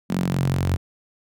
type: tone with high-pass filter sweep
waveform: sawtooth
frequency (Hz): 45.44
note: F#1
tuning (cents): -31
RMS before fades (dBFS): -22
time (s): 0.09-0.77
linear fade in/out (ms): 20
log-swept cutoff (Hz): 200 to 93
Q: 4.3
effects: none